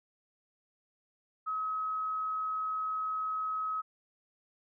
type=tone; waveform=sine; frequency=1277 Hz; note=D#6; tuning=45 cents sharp; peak=-31 dBFS; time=1.46-3.82 s; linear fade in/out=20 ms; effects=none